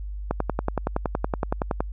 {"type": "click train", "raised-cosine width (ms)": 1, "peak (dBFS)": -9, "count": 17, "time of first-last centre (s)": [0.31, 1.805], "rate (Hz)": 10.7, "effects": ["added 50 Hz sine -30 dBFS peak until 1.92 s"]}